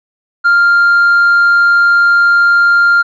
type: tone with tanh clipping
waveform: sine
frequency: 1396.9 Hz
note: F6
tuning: in tune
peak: -6 dBFS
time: 0.44-3.03 s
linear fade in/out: 20 ms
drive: 1 dB
effects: none